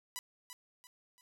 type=tone with echo; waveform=5% pulse; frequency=987.8 Hz; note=B5; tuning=in tune; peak=-27 dBFS; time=0.16-0.19 s; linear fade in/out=0 ms; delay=340 ms; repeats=3; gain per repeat=-8 dB; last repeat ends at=1.21 s; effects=none